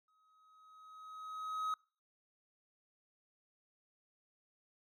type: tone with exponential growth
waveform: triangle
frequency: 1269 Hz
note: D#6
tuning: 34 cents sharp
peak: -31 dBFS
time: 0.08-1.74 s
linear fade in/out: 2 ms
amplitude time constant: 360 ms
effects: noise-tail reverb RT60 0.4 s tail -25 dB re dry